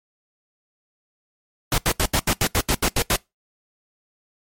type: noise bursts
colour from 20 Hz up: pink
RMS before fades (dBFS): -19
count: 11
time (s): 1.72-3.16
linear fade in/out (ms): 2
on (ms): 60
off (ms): 78
effects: noise-tail reverb RT60 0.2 s tail -24 dB re dry + MP3 64 kbps